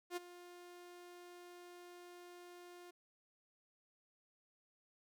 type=tone with ADSR envelope; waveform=sawtooth; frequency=353.2 Hz; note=F4; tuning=20 cents sharp; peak=-34 dBFS; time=0.1-2.91 s; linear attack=66 ms; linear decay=19 ms; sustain=-16 dB; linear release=9 ms; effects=none